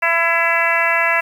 harmonic tone with a mistuned harmonic, 335.1 Hz, E4, 29 cents sharp, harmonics 2 / 3 / 4 / 5 / 6 / 7 / 8, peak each -22 / -22 / -23 / -20 / -19 / -23 / -22 dBFS, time 0.02-1.21 s, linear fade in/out 10 ms, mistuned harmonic 7, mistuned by -34 cents, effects 7-bit

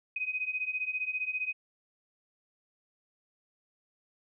sine beating tone pair, 2500 / 2515 Hz, D#7 / D#7, +8 / +18 cents, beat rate 15 Hz, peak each -35 / -33 dBFS, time 0.16-1.53 s, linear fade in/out 5 ms, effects none

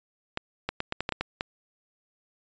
clicks, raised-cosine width 0.3 ms, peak -12 dBFS, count 9, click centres 0.374 / 0.69 / 0.804 / 0.924 / 1.006 / 1.091 / 1.123 / 1.21 / 1.409 s, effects resampled to 16000 Hz

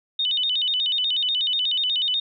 sine tone with vibrato, 3322 Hz, G#7, in tune, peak -20 dBFS, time 0.19-2.2 s, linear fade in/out 5 ms, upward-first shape square, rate 8.2 Hz, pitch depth 180 cents each way, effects none

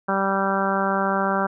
harmonic tone, 194.8 Hz, G3, 11 cents flat, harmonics 1 / 2 / 3 / 4 / 5 / 6 / 7 / 8, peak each -26 / -29 / -27 / -27 / -28 / -29 / -27 / -30 dBFS, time 0.08-1.47 s, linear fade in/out 10 ms, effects none

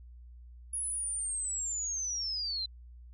sine linear sweep, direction down, 10510 to 4014 Hz, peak -32 dBFS, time 0.73-2.66 s, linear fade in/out 5 ms, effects added 60 Hz sine -48 dBFS peak until 3.13 s

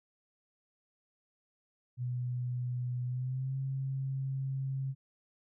sine tone with pitch glide, 123.9 to 134.34 Hz, B2 to C3, +6 to +46 cents, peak -32 dBFS, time 1.97-4.95 s, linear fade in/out 50 ms, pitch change +140 cents, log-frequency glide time 3.05-3.56 s, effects none

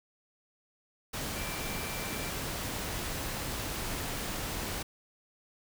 sine tone in noise, 2349 Hz, D7, in tune, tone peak -44 dBFS, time 1.35-2.3 s, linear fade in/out 10 ms, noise pink, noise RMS -36 dBFS, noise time 1.13-4.83 s, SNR -11 dB, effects none

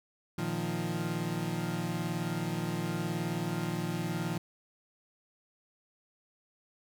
30% pulse chord, Bb suspended fourth, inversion none, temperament equal, 116.54 / 155.56 / 174.61 Hz, Bb2 / Eb3 / F3, 0 / 0 / 0 cents, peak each -36 / -33 / -32 dBFS, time 0.38-4.38 s, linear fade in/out 5 ms, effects none

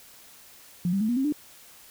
sine tone with pitch steps, 176.4 / 195.73 / 217.2 / 241 / 267.4 / 296.7 Hz, F3 / G3 / A3 / B3 / C4 / D4, +18 / -2 / -22 / -42 / +38 / +18 cents, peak -22 dBFS, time 0.85-1.324 s, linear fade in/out 2 ms, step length 79 ms, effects white hiss -51 dBFS RMS until 1.9 s

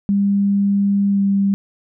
sine tone with pitch glide, 200 to 197.82 Hz, G3 to G3, +35 to +16 cents, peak -13 dBFS, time 0.09-1.54 s, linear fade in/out 0 ms, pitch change -19 cents, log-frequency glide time 1.1-1.21 s, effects none

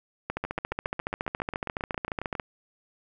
two click trains, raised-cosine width 0.5 ms, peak -14 / -18 dBFS, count 31 / 15, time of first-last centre 0.3-2.398 / 0.45-2.352 s, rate 14.3 / 7.36 Hz, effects none

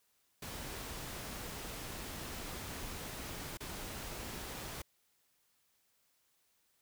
pink noise with dropouts, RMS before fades -44 dBFS, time 0.42-4.82 s, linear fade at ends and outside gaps 5 ms, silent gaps 3.573-3.604 s, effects white hiss -75 dBFS RMS until 6.81 s

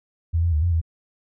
sine tone with pitch steps, 83.1 / 85.3 / 76.1 / 87 / 81.9 Hz, E2 / F2 / D#2 / F2 / E2, +15 / -40 / -38 / -6 / -11 cents, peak -17 dBFS, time 0.33-0.815 s, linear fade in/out 20 ms, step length 97 ms, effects none

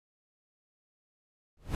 brown noise with exponential growth, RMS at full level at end -27 dBFS, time 1.57-1.75 s, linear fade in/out 1 ms, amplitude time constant 37 ms, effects resampled to 32000 Hz

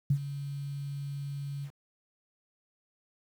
sine tone with ADSR envelope, 141 Hz, C#3, 30 cents sharp, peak -20 dBFS, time 0.1-1.71 s, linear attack 6 ms, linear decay 72 ms, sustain -14 dB, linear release 71 ms, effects 9-bit

